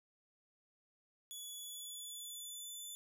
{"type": "tone with pitch glide", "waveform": "15% pulse", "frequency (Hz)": [3408, 3502], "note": ["G#7", "A7"], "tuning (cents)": [44, -9], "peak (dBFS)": -39, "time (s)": [1.31, 2.95], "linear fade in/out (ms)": 0, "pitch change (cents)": 47, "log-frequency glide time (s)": [1.58, 2.72], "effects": []}